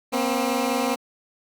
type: tone pair together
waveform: 15% pulse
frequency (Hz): 240.2 / 265.2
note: B3 / C4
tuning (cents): -48 / +23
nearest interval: major second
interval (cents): 171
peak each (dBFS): -18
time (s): 0.12-0.96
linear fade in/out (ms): 20
effects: Opus 48 kbps